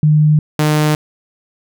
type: tone pair in turn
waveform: sine / sawtooth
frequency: 152 / 152 Hz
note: D#3 / D#3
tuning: -40 / -40 cents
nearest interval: unison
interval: 0 cents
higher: neither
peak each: -7 / -7 dBFS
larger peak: neither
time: 0.03-0.39 / 0.59-0.95 s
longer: neither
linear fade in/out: 2 ms
effects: none